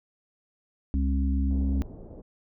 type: harmonic tone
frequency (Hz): 67.8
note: C#2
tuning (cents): -38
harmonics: 1 / 3 / 4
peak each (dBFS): -23 / -32 / -31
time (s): 0.94-1.82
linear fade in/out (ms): 0
type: low-pass noise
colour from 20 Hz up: pink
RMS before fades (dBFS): -43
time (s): 1.5-2.22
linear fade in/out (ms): 10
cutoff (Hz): 620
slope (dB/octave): 24
effects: none